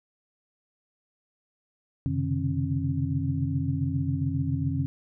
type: tone cluster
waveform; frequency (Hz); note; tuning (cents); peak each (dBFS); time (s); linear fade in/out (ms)
sine; 91.5 / 130.9 / 138.2 / 153.5 / 270.6; F#2 / C3 / C#3 / D#3 / C#4; -19 / +1 / -5 / -23 / -42; -31; 2.06-4.86; 0
effects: none